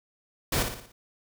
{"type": "noise with echo", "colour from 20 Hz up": "pink", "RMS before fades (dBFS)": -26, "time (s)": [0.52, 0.63], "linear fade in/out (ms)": 5, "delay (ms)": 58, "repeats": 5, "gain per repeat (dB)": -6, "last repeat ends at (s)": 0.92, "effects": []}